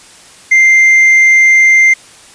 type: tone with tanh clipping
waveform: triangle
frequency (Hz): 2093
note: C7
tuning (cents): 0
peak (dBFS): -4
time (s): 0.51-1.94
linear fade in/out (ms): 10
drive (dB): 7
effects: white hiss -38 dBFS RMS until 2.34 s + resampled to 22050 Hz